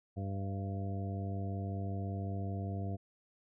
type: harmonic tone with a mistuned harmonic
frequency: 98 Hz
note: G2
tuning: in tune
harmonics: 1 / 2 / 3 / 4 / 5 / 6 / 7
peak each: -36 / -42 / -47 / -50 / -51 / -56 / -47 dBFS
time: 0.16-2.97 s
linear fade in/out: 20 ms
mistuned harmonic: 6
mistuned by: +37 cents
effects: none